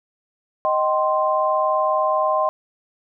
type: chord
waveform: sine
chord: C minor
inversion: first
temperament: equal with one note detuned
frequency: 622.3 / 770.5 / 1046.5 Hz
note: Eb5 / G5 / C6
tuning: 0 / -30 / 0 cents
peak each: -20 / -24 / -20 dBFS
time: 0.65-2.49 s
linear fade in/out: 0 ms
effects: none